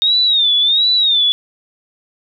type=tone with vibrato; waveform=sine; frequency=3686 Hz; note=A#7; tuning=20 cents flat; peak=-10 dBFS; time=0.02-1.32 s; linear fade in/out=0 ms; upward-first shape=sine; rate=1.4 Hz; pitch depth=130 cents each way; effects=none